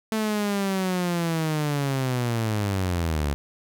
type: linear sweep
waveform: sawtooth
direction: down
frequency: 221 to 69.3 Hz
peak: -19 dBFS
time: 0.12-3.34 s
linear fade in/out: 0 ms
effects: none